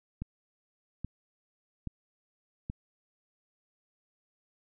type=click train; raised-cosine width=5 ms; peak=-23 dBFS; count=4; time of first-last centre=0.22-2.699 s; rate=1.21 Hz; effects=none